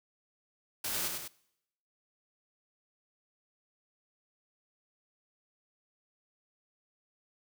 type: noise with echo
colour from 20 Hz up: white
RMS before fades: -35 dBFS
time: 0.84-1.08 s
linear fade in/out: 5 ms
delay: 100 ms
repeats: 2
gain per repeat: -4 dB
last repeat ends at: 1.28 s
effects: noise-tail reverb RT60 0.8 s tail -22 dB re dry